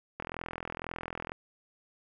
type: click train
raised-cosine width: 0.5 ms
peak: -21 dBFS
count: 48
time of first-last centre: 0.2-1.319 s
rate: 42 Hz
effects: none